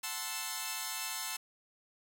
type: chord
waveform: 5% pulse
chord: F# half-diminished seventh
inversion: none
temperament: equal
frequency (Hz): 740 / 880 / 1046.5 / 1318.5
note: F#5 / A5 / C6 / E6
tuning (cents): 0 / 0 / 0 / 0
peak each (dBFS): -34 / -29 / -29 / -30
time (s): 0.03-1.37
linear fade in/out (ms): 10
effects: 10-bit